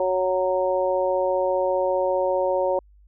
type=harmonic tone; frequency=185 Hz; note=F#3; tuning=in tune; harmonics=2 / 3 / 4 / 5; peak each=-27 / -21 / -30 / -28 dBFS; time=0-2.79 s; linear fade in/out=2 ms; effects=added 50 Hz sine -50 dBFS peak until 3.07 s